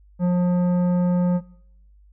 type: tone with tanh clipping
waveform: sine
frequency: 178.1 Hz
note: F3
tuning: 34 cents sharp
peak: -18 dBFS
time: 0.19-1.41 s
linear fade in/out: 50 ms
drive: 11 dB
effects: noise-tail reverb RT60 0.7 s tail -21 dB re dry + added 50 Hz sine -49 dBFS peak until 2.12 s